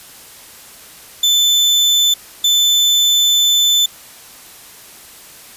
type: tone bursts at uneven times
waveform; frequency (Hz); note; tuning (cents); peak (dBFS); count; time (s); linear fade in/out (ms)
35% pulse; 3520; A7; 0; -8; 2; 1.23-2.14 / 2.44-3.86; 5
effects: white hiss -39 dBFS RMS until 5.56 s + resampled to 32000 Hz